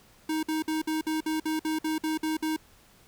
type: tone bursts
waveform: square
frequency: 314 Hz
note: D#4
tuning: 16 cents sharp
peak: -27 dBFS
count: 12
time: 0.29-2.564 s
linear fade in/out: 5 ms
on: 140 ms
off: 54 ms
effects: pink hiss -58 dBFS RMS until 3.07 s